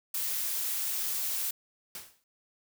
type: noise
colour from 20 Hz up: blue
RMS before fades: -32 dBFS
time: 0.14-1.51 s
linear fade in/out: 5 ms
type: noise with exponential decay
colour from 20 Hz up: white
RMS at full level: -38 dBFS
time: 1.95-2.24 s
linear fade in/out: 2 ms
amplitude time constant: 62 ms
effects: none